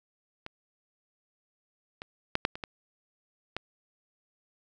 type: clicks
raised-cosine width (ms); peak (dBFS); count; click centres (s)
0.3; -23 / -23 / -10 / -8 / -23 / -19 / -16; 7; 0.464 / 2.019 / 2.354 / 2.451 / 2.555 / 2.638 / 3.566
effects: none